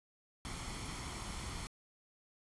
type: noise with comb filter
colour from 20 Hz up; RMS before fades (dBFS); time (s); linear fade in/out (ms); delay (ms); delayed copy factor
pink; -43; 0.45-1.67; 0; 0.92; +0.5
effects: resampled to 24000 Hz